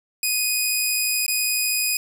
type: tone with dropouts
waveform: 10% pulse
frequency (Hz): 2489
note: D#7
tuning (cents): 0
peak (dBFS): -11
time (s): 0.23-1.97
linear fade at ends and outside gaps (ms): 2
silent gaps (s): 1.264-1.28
effects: none